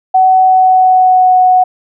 sine tone with pitch glide, 751 to 737.7 Hz, F#5 to F#5, +26 to -5 cents, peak -4 dBFS, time 0.14-1.64 s, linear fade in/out 10 ms, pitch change -31 cents, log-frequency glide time 0.39-1.36 s, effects none

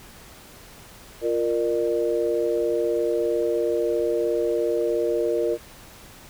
sine chord, Bb major, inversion second, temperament equal with one note detuned, 349.2 / 466.2 / 600 Hz, F4 / Bb4 / D5, 0 / 0 / +37 cents, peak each -25 / -23 / -27 dBFS, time 1.21-5.58 s, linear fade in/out 50 ms, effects pink hiss -46 dBFS RMS until 6.29 s

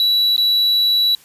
triangle tone with dropouts, 3929 Hz, B7, 10 cents flat, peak -11 dBFS, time 0-1.15 s, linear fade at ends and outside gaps 1 ms, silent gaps 0.364-0.379 s, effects white hiss -48 dBFS RMS until 1.24 s + resampled to 32000 Hz

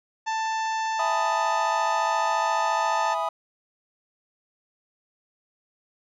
harmonic tone, 885 Hz, A5, 10 cents sharp, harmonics 1 / 2 / 3 / 4 / 5 / 6 / 7 / 8, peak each -25 / -33 / -39 / -43 / -44 / -45 / -43 / -49 dBFS, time 0.26-3.15 s, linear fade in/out 20 ms
triangle chord, E major seventh, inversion none, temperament equal, 659.3 / 830.6 / 987.8 / 1244.5 Hz, E5 / G#5 / B5 / D#6, 0 / 0 / 0 / 0 cents, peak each -28 dBFS, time 0.99-3.29 s, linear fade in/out 5 ms
effects none

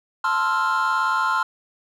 triangle chord, F major seventh, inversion first, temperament equal, 880 / 1046.5 / 1318.5 / 1396.9 Hz, A5 / C6 / E6 / F6, 0 / 0 / 0 / 0 cents, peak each -24 / -20 / -24 / -20 dBFS, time 0.24-1.43 s, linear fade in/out 5 ms, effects tanh soft clip ceiling -12 dBFS

